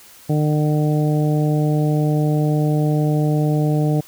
harmonic tone, 151 Hz, D3, 48 cents sharp, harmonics 1 / 2 / 3 / 4 / 5, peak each -16 / -22 / -26 / -28 / -30 dBFS, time 0.29-4.01 s, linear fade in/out 10 ms, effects white hiss -45 dBFS RMS until 4.07 s

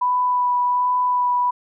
sine tone with vibrato, 989 Hz, B5, 2 cents sharp, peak -16 dBFS, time 0.01-1.51 s, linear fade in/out 10 ms, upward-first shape sine, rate 1.3 Hz, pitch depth 11 cents each way, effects none

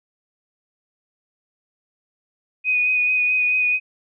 sine tone with vibrato, 2489 Hz, D#7, in tune, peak -16 dBFS, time 2.64-3.8 s, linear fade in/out 50 ms, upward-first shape sine, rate 4.6 Hz, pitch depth 18 cents each way, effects none

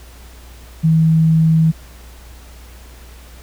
sine tone, 160.6 Hz, E3, 45 cents flat, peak -9 dBFS, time 0.83-1.72 s, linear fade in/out 20 ms, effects added 60 Hz sine -37 dBFS peak until 3.42 s + pink hiss -44 dBFS RMS until 3.42 s

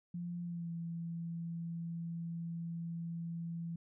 sine tone with pitch glide, 173.8 to 167.88 Hz, F3 to E3, -8 to +32 cents, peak -38 dBFS, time 0.14-3.76 s, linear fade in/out 5 ms, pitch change -60 cents, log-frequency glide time 0.43-0.7 s, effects none

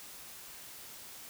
silence, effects white hiss -49 dBFS RMS until 1.29 s

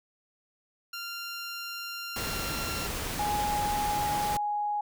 15% pulse tone with pitch glide, 1389 to 1372.3 Hz, F6 to F6, -10 to -31 cents, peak -29 dBFS, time 0.93-2.87 s, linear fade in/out 5 ms, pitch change -21 cents, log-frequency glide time 2.07-2.66 s
pink noise, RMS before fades -34 dBFS, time 2.16-4.37 s, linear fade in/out 2 ms
sine tone, 830.6 Hz, G#5, in tune, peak -27 dBFS, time 3.19-4.81 s, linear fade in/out 5 ms
effects none

